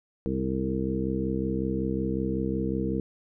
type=harmonic tone with a mistuned harmonic; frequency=65.41 Hz; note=C2; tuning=in tune; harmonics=1 / 2 / 3 / 4 / 5 / 6 / 7; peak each=-35 / -35 / -30 / -34 / -32 / -41 / -33 dBFS; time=0.26-3 s; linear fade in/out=0 ms; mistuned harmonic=6; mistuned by=+16 cents; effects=none